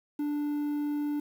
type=tone; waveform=triangle; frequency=293.7 Hz; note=D4; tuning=in tune; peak=-26 dBFS; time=0.19-1.2 s; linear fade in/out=5 ms; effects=9-bit